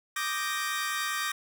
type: chord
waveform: sawtooth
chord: Eb major seventh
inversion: third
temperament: equal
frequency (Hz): 1174.7 / 1244.5 / 1568 / 1864.7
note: D6 / Eb6 / G6 / Bb6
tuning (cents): 0 / 0 / 0 / 0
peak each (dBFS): -30 / -35 / -32 / -30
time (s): 0.16-1.32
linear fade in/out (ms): 5
effects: none